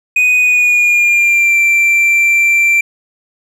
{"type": "tone with pitch glide", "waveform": "triangle", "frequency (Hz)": [2489, 2353], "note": ["D#7", "D7"], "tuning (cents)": [0, 3], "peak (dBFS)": -6, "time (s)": [0.16, 2.81], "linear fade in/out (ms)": 5, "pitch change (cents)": -97, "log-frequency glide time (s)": [0.38, 1.57], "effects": []}